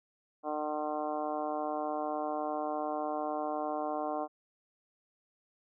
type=harmonic tone; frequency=151.3 Hz; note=D#3; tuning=48 cents flat; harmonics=2 / 3 / 4 / 5 / 6 / 7 / 8 / 9; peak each=-39 / -42 / -37 / -36 / -46 / -41 / -50 / -51 dBFS; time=0.43-4.28 s; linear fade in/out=50 ms; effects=none